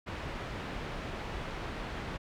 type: low-pass noise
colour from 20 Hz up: pink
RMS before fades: -39 dBFS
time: 0.06-2.18 s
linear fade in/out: 20 ms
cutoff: 2700 Hz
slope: 12 dB/octave
effects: none